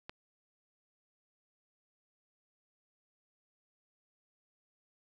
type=click; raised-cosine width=0.3 ms; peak=-26 dBFS; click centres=0.095 s; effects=none